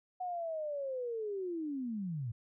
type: linear sweep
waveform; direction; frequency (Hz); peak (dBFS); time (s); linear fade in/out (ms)
sine; down; 740 to 106.5; -35; 0.2-2.32; 10
effects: none